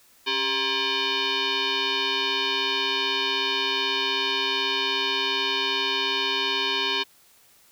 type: tone with frequency modulation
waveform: sine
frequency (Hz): 274.2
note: C#4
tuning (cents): -19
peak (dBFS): -22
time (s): 0.26-7.04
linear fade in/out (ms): 20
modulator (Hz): 671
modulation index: 5.9
effects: white hiss -57 dBFS RMS until 7.71 s